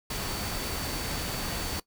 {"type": "tone in noise", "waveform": "sine", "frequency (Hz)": 4525, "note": "C#8", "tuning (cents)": 35, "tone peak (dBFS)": -42, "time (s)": [0.1, 1.8], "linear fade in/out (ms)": 5, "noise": "pink", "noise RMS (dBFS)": -33, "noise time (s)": [0.1, 1.8], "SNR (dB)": -12, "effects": ["noise-tail reverb RT60 0.1 s tail -20 dB re dry"]}